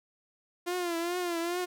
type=tone with vibrato; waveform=sawtooth; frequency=347.1 Hz; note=F4; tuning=11 cents flat; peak=-26 dBFS; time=0.66-1.66 s; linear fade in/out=20 ms; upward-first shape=triangle; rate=2.4 Hz; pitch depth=84 cents each way; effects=none